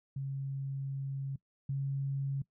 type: tone pair in turn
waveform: sine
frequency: 136.6 / 137.55 Hz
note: C#3 / C#3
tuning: -25 / -13 cents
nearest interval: unison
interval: 12 cents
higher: second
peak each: -34 / -31 dBFS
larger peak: second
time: 0.16-1.36 / 1.69-2.42 s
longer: first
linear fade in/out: 5 ms
effects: noise-tail reverb RT60 0.1 s tail -20 dB re dry